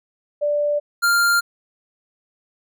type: tone pair in turn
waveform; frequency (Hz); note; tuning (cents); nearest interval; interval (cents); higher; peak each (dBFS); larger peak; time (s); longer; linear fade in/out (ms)
sine / square; 587.3 / 1396.8; D5 / F6; 0 / 0; octave + minor third; 1500; second; -17 / -15; second; 0.41-0.8 / 1.02-1.41; neither; 20
effects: none